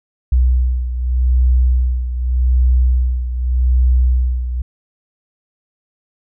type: beating tone pair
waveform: sine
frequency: 62.3 / 63.14 Hz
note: B1 / B1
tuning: +16 / +39 cents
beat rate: 0.84 Hz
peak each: -12 / -18 dBFS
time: 0.32-4.62 s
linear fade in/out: 5 ms
effects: none